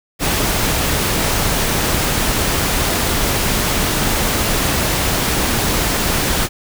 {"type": "noise", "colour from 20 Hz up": "pink", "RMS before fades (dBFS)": -17, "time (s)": [0.19, 6.49], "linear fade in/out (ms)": 50, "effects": []}